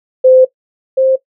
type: tone pair in turn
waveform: sine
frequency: 516 / 526.8 Hz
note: C5 / C5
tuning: -24 / +12 cents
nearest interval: unison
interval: 36 cents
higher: second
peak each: -3 / -7 dBFS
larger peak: first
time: 0.24-0.45 / 0.97-1.16 s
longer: first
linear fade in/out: 10 ms
effects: noise-tail reverb RT60 0.1 s tail -17 dB re dry